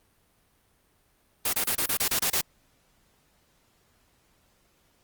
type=noise bursts; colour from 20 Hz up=white; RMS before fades=-25 dBFS; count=9; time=1.45-2.411 s; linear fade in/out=5 ms; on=81 ms; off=29 ms; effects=pink hiss -66 dBFS RMS until 5.03 s + Opus 32 kbps